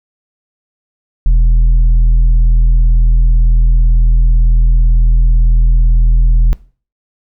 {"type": "tone with tanh clipping", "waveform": "triangle", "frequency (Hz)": 41, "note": "E1", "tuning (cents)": -9, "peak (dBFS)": -6, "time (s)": [1.26, 6.53], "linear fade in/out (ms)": 0, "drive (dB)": 9, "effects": ["noise-tail reverb RT60 0.4 s tail -20 dB re dry"]}